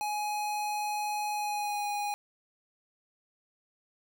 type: tone with pitch glide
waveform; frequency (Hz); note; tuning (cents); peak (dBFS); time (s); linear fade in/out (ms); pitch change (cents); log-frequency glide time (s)
square; 838 to 823.1; G#5 to G#5; +15 to -16; -31; 0.01-2.14; 0; -31; 1.31-1.88
effects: 12-bit